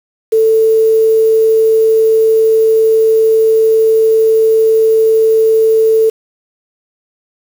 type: tone with quantisation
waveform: sine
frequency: 443.7 Hz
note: A4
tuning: 14 cents sharp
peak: -6 dBFS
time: 0.32-6.1 s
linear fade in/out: 10 ms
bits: 5
effects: none